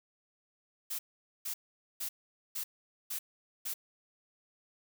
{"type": "noise bursts", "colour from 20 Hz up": "blue", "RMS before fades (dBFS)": -37, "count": 6, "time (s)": [0.9, 3.74], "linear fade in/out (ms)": 10, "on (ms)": 90, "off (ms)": 460, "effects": []}